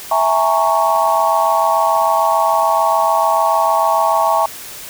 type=chord; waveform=sine; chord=A# half-diminished seventh; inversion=second; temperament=equal with one note detuned; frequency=659.3 / 830.6 / 917.4 / 1108.7 Hz; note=E5 / G#5 / A#5 / C#6; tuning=0 / 0 / -28 / 0 cents; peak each=-17 dBFS; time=0.11-4.46 s; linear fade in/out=5 ms; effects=white hiss -32 dBFS RMS until 4.89 s